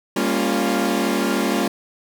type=chord; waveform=sawtooth; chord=G half-diminished seventh; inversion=none; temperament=equal with one note detuned; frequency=200.1 / 233.1 / 277.2 / 349.2 Hz; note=G3 / Bb3 / Db4 / F4; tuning=+36 / 0 / 0 / 0 cents; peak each=-20 dBFS; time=0.16-1.68 s; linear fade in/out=5 ms; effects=none